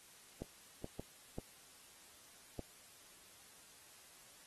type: clicks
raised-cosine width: 2 ms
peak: -29 dBFS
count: 5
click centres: 0.42 / 0.844 / 0.996 / 1.385 / 2.593 s
effects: white hiss -61 dBFS RMS until 4.46 s + AAC 32 kbps